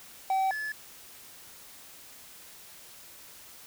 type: tone pair in turn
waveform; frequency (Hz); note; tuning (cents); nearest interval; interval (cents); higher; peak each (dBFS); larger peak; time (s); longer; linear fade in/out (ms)
triangle; 767 / 1721.9; G5 / A6; -38 / -38; octave + major second; 1400; second; -22 / -30; first; 0.3-0.51 / 0.51-0.72; neither; 2
effects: white hiss -50 dBFS RMS until 3.66 s